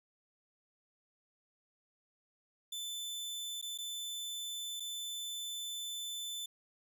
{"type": "tone with dropouts", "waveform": "sawtooth", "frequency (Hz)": 3520, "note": "A7", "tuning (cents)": 0, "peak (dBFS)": -36, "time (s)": [2.72, 6.46], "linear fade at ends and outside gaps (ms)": 5, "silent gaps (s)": [[3.615, 3.625], [3.777, 3.785], [4.799, 4.803]], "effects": []}